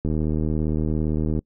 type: click train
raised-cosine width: 3 ms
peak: -12 dBFS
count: 105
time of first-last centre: 0.05-1.39 s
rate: 77.6 Hz
effects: noise-tail reverb RT60 0.1 s tail -25 dB re dry